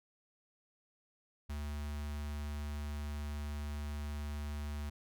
square tone with notch filter, 73.42 Hz, D2, in tune, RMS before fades -40 dBFS, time 1.49-4.9 s, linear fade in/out 10 ms, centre 450 Hz, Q 1.2, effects none

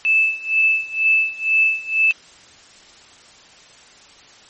sine tone with tremolo, 2628 Hz, E7, 6 cents flat, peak -11 dBFS, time 0.05-2.11 s, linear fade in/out 0 ms, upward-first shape sine, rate 2.1 Hz, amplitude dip 90%, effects white hiss -46 dBFS RMS until 4.49 s + MP3 32 kbps

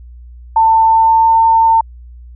sine tone with pitch glide, 894 to 902.8 Hz, A5 to A5, +27 to +44 cents, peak -6 dBFS, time 0.56-1.81 s, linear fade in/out 5 ms, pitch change +17 cents, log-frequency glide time 0.86-1.34 s, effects added 60 Hz sine -32 dBFS peak until 2.35 s

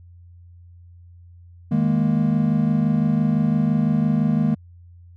triangle chord, D# suspended fourth, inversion none, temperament just, 155.56 / 207.4 / 233.3 Hz, D#3 / G#3 / A#3, 0 / -2 / +2 cents, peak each -19 dBFS, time 1.71-4.55 s, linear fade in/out 10 ms, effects added 87 Hz sine -43 dBFS peak until 5.16 s

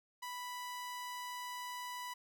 sawtooth tone, 987.8 Hz, B5, in tune, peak -38 dBFS, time 0.22-2.14 s, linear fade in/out 10 ms, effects none

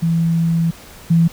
sine tone pair in turn, 166 / 166.61 Hz, E3 / E3, +12 / +19 cents, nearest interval unison, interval 7 cents, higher second, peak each -13 / -9 dBFS, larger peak second, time 0.02-0.71 / 1.1-1.28 s, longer first, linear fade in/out 10 ms, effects pink hiss -40 dBFS RMS until 1.32 s

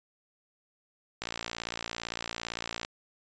click train, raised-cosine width 0.2 ms, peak -16 dBFS, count 95, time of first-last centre 1.22-2.849 s, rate 57.7 Hz, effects resampled to 16000 Hz

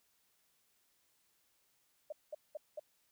sine tone bursts, 606 Hz, D#5, 46 cents flat, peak -39 dBFS, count 4, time 2.1-2.796 s, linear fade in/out 5 ms, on 24 ms, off 200 ms, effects white hiss -75 dBFS RMS until 3.11 s

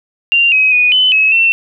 sine tone with pitch steps, 2777 / 2539 / 2475 / 3025 / 2571 / 2697 Hz, F7 / D#7 / D#7 / F#7 / E7 / E7, -10 / +34 / -10 / +38 / -44 / +39 cents, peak -7 dBFS, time 0.32-1.52 s, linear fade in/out 0 ms, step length 200 ms, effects none

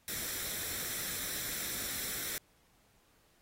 white noise with comb filter, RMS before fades -38 dBFS, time 0.08-2.38 s, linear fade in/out 0 ms, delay 0.53 ms, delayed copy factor +0.55, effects pink hiss -69 dBFS RMS until 3.41 s + AAC 48 kbps

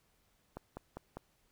click train, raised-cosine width 1 ms, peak -28 dBFS, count 4, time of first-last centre 0.57-1.17 s, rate 5 Hz, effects pink hiss -73 dBFS RMS until 1.51 s

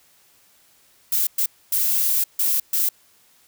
violet noise bursts at uneven times, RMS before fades -20 dBFS, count 5, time 1.12-1.27 / 1.38-1.46 / 1.72-2.24 / 2.39-2.6 / 2.73-2.89 s, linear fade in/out 5 ms, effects white hiss -57 dBFS RMS until 3.47 s

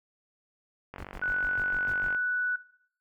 click train, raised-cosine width 0.5 ms, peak -25 dBFS, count 58, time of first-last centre 0.94-2.148 s, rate 47.2 Hz
brown noise bursts, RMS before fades -41 dBFS, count 8, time 0.98-2.08 s, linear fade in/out 5 ms, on 57 ms, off 92 ms
sine tone, 1481 Hz, F#6, 1 cent sharp, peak -26 dBFS, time 1.22-2.56 s, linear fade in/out 5 ms
effects noise-tail reverb RT60 0.7 s tail -19 dB re dry

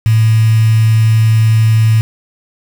sine tone with quantisation, 111.1 Hz, A2, 17 cents sharp, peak -6 dBFS, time 0.06-2.01 s, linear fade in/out 0 ms, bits 4, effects none

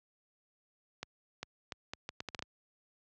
accelerating click train, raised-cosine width 0.2 ms, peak -21 dBFS, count 10, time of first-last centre 1.03-2.424 s, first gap 400 ms, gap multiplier 0.73, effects high-pass 60 Hz 12 dB/octave + low-pass 7000 Hz 12 dB/octave

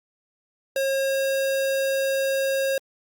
square tone, 541 Hz, C#5, 42 cents flat, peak -22 dBFS, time 0.76-2.78 s, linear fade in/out 2 ms, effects Opus 48 kbps

